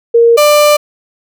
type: tone pair in turn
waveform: sine / 35% pulse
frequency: 466.2 / 593.2 Hz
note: A#4 / D5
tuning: 0 / +17 cents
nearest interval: major third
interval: 417 cents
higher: second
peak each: -3 dBFS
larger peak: neither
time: 0.14-0.37 / 0.37-0.77 s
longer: second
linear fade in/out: 10 ms
effects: none